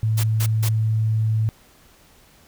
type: tone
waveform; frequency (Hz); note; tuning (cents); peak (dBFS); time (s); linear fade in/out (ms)
sine; 110; A2; 0; -17; 0.03-1.49; 0
type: noise bursts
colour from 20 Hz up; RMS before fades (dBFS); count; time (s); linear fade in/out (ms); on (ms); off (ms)
white; -28; 3; 0.17-0.691; 10; 67; 160
effects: pink hiss -53 dBFS RMS until 2.47 s